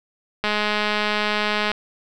click train, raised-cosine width 0.3 ms, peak -6 dBFS, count 269, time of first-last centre 0.44-1.716 s, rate 210 Hz, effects none

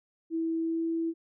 sine tone with pitch glide, 327 to 329.5 Hz, E4 to E4, -14 to -1 cents, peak -27 dBFS, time 0.3-1.14 s, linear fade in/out 50 ms, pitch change +13 cents, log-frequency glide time 0.6-0.84 s, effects none

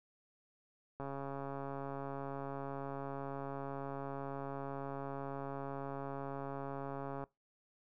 click train, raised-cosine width 1 ms, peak -29 dBFS, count 862, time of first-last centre 1-7.239 s, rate 138 Hz, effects noise-tail reverb RT60 0.2 s tail -22 dB re dry

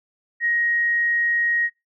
sine tone, 1882 Hz, A#6, 16 cents sharp, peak -18 dBFS, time 0.4-1.7 s, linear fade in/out 50 ms, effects noise-tail reverb RT60 0.2 s tail -24 dB re dry

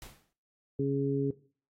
pink noise with exponential decay, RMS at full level -44 dBFS, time 0.02-0.33 s, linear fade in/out 1 ms, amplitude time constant 66 ms
harmonic tone, 138.59 Hz, C#3, in tune, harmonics 1 / 2 / 3, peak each -31 / -31 / -31 dBFS, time 0.79-1.31 s, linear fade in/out 5 ms
effects noise-tail reverb RT60 0.4 s tail -17 dB re dry + AAC 48 kbps

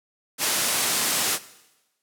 white low-pass noise, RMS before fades -24 dBFS, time 0.38-1.39 s, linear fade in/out 50 ms, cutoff 12000 Hz, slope 24 dB/octave, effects noise-tail reverb RT60 1.0 s tail -17 dB re dry + high-pass 150 Hz 12 dB/octave

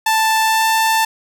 sawtooth tone with pitch glide, 882 to 888.1 Hz, A5 to A5, +4 to +16 cents, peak -9 dBFS, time 0.06-1.05 s, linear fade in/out 5 ms, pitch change +12 cents, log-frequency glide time 0.41-0.66 s, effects none

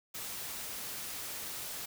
white noise, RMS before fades -41 dBFS, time 0.14-1.86 s, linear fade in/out 10 ms, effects none

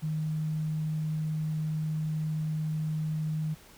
sine tone, 155.56 Hz, D#3, in tune, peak -28 dBFS, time 0.02-3.55 s, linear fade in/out 20 ms, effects pink hiss -54 dBFS RMS until 3.77 s

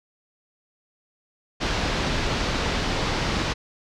pink low-pass noise, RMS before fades -25 dBFS, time 1.6-3.54 s, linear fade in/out 20 ms, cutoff 5400 Hz, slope 24 dB/octave, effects none

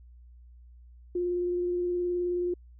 sine tone with vibrato, 354 Hz, F4, 23 cents sharp, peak -26 dBFS, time 1.15-2.54 s, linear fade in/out 5 ms, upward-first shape sine, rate 19 Hz, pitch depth 13 cents each way, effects added 60 Hz sine -49 dBFS peak until 2.79 s

